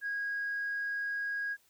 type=tone; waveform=sine; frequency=1643 Hz; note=G#6; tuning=19 cents flat; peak=-31 dBFS; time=0.01-1.57 s; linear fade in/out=50 ms; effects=tanh soft clip ceiling -28 dBFS + white hiss -68 dBFS RMS until 1.69 s